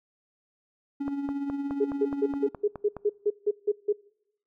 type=tone with tremolo; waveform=triangle; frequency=280.5 Hz; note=C#4; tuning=21 cents sharp; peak=-24 dBFS; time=1-2.49 s; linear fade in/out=10 ms; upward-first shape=triangle; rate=17 Hz; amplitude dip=55%
type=click train; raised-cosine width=1 ms; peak=-22 dBFS; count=10; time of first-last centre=1.08-2.967 s; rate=4.77 Hz
type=tone bursts; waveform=sine; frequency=415.3 Hz; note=G#4; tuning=in tune; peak=-20 dBFS; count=11; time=1.8-3.928 s; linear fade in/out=10 ms; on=48 ms; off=160 ms
effects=noise-tail reverb RT60 0.8 s tail -25 dB re dry